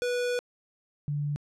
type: tone pair in turn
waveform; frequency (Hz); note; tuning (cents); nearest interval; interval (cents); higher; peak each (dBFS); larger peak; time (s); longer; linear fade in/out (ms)
square / sine; 490 / 145.97; B4 / D3; -14 / -10; octave + major sixth; 2096; first; -27; neither; 0.02-0.39 / 1.08-1.36; first; 0
effects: low-pass 8000 Hz 12 dB/octave